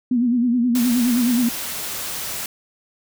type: tone with vibrato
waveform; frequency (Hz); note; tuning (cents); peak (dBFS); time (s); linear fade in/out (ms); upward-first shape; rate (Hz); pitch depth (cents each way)
sine; 242.2; B3; -34; -15; 0.11-1.49; 5; sine; 9.5; 82
type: noise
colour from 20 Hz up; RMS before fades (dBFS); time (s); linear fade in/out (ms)
white; -28; 0.75-2.46; 2
effects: none